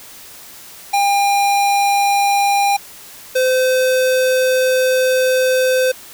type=tone pair in turn; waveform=square; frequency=803 / 513.7 Hz; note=G5 / C5; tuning=+41 / -32 cents; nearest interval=minor sixth; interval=773 cents; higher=first; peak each=-13 dBFS; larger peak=neither; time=0.93-2.77 / 3.35-5.92 s; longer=second; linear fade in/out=10 ms; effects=white hiss -38 dBFS RMS until 6.13 s